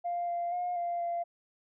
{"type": "tone with pitch steps", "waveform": "sine", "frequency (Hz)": [698, 693, 713, 694, 689], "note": ["F5", "F5", "F5", "F5", "F5"], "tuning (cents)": [-1, -14, 36, -11, -24], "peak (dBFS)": -29, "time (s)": [0.04, 1.24], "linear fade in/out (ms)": 20, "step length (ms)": 240, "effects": ["tanh soft clip ceiling -26 dBFS"]}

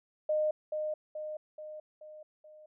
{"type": "tone with echo", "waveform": "sine", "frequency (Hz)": 613, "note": "D#5", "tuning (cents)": -26, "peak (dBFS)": -26, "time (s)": [0.29, 0.51], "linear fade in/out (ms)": 5, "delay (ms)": 430, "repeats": 5, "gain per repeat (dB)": -5, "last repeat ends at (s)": 2.66, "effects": []}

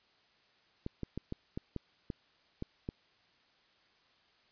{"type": "clicks", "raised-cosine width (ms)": 3, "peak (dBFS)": -24, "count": 9, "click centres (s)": [0.864, 1.033, 1.176, 1.324, 1.575, 1.763, 2.102, 2.624, 2.889], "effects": ["white hiss -68 dBFS RMS until 4.51 s", "resampled to 11025 Hz"]}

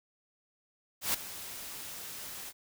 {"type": "noise with ADSR envelope", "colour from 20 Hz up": "white", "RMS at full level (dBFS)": -28, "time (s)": [1.01, 2.53], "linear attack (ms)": 130, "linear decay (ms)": 8, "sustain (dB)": -15, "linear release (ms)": 46, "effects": []}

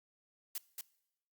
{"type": "noise with echo", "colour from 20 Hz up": "blue", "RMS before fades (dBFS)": -39, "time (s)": [0.55, 0.58], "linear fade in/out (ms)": 2, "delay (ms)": 230, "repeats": 1, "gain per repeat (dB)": -3, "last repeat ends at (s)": 0.81, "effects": ["noise-tail reverb RT60 0.8 s tail -21 dB re dry", "Opus 48 kbps"]}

